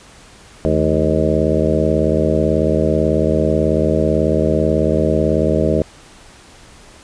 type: harmonic tone with a mistuned harmonic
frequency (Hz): 78.2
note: D#2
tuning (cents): +9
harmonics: 1 / 2 / 3 / 4 / 5 / 6 / 7 / 8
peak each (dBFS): -21 / -21 / -21 / -21 / -21 / -21 / -21 / -21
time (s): 0.65-5.82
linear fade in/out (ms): 0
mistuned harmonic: 3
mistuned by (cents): -120
effects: pink hiss -43 dBFS RMS until 7.03 s + resampled to 22050 Hz